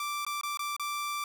sawtooth tone with dropouts, 1173 Hz, D6, 2 cents flat, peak -28 dBFS, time 0-1.24 s, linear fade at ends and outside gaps 2 ms, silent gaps 0.25-0.265 / 0.412-0.433 / 0.573-0.592 / 0.765-0.796 s, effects none

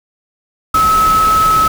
sine tone in noise, 1293 Hz, E6, 34 cents flat, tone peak -8 dBFS, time 0.74-1.68 s, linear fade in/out 5 ms, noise pink, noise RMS -21 dBFS, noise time 0.74-1.68 s, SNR +10 dB, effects none

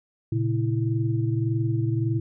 sine tone cluster, 116 / 137.7 / 329 Hz, A#2 / C#3 / E4, -8 / -11 / -3 cents, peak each -23 / -28 / -29 dBFS, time 0.32-2.2 s, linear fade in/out 5 ms, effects none

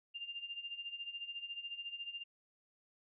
sine tone with tremolo, 2797 Hz, F7, 2 cents sharp, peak -39 dBFS, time 0.14-2.24 s, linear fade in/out 20 ms, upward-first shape sine, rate 14 Hz, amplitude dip 75%, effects none

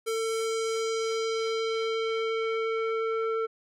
square tone with low-pass filter sweep, 448.6 Hz, A4, 34 cents sharp, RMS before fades -29 dBFS, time 0.06-3.47 s, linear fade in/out 20 ms, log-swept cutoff 11000 to 1400 Hz, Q 1.5, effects none

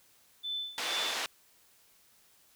sine tone with tremolo, 3517 Hz, A7, 1 cent flat, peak -32 dBFS, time 0.43-1.15 s, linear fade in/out 20 ms, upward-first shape sine, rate 2.2 Hz, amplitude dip 85%
white band-pass noise, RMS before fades -35 dBFS, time 0.78-1.26 s, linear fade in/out 0 ms, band 450 to 4100 Hz, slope 12 dB/octave
effects white hiss -64 dBFS RMS until 2.55 s

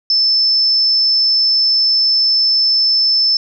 sine tone, 5274 Hz, E8, in tune, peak -10 dBFS, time 0.1-3.37 s, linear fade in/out 2 ms, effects none

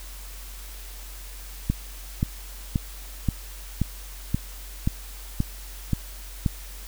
click train, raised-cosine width 5 ms, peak -9 dBFS, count 10, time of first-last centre 1.7-6.462 s, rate 1.89 Hz, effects added 46 Hz sine -38 dBFS peak until 6.87 s + white hiss -44 dBFS RMS until 6.87 s

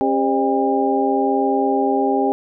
sine tone cluster, 270.7 / 399.7 / 525 / 606 / 804 Hz, C#4 / G4 / C5 / D#5 / G5, -41 / +34 / +6 / -46 / +44 cents, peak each -20 / -20 / -26 / -26 / -20 dBFS, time 0.01-2.32 s, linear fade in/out 0 ms, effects none

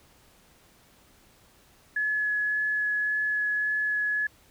sine tone with vibrato, 1700 Hz, G#6, 40 cents sharp, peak -24 dBFS, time 1.96-4.27 s, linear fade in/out 5 ms, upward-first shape sine, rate 1.8 Hz, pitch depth 8 cents each way, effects pink hiss -59 dBFS RMS until 4.5 s

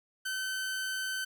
sawtooth tone, 1530 Hz, G6, 42 cents flat, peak -29 dBFS, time 0.25-1.25 s, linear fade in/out 10 ms, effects none

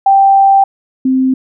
sine tone pair in turn, 784 / 260.9 Hz, G5 / C4, 0 / -5 cents, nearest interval octave + perfect fifth, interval 1905 cents, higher first, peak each -4 / -8 dBFS, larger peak first, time 0.06-0.64 / 1.05-1.34 s, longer first, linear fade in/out 5 ms, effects none

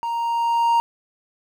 triangle tone with level ramp, 932.3 Hz, A#5, in tune, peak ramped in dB -21 to -12 dBFS, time 0.03-0.8 s, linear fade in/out 0 ms, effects 9-bit

